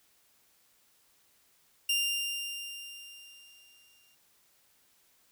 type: tone with exponential decay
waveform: sawtooth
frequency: 2794 Hz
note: F7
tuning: in tune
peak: -22 dBFS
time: 1.89-4.15 s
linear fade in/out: 5 ms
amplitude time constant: 490 ms
effects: white hiss -67 dBFS RMS until 5.31 s